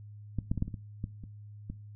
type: clicks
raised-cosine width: 5 ms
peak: -19 / -16 / -21 / -16 / -25 / -26 / -22 / -30 / -24 dBFS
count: 9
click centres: 0.387 / 0.515 / 0.577 / 0.624 / 0.68 / 0.742 / 1.041 / 1.238 / 1.7 s
effects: noise-tail reverb RT60 0.4 s tail -19 dB re dry + added 104 Hz sine -45 dBFS peak until 1.95 s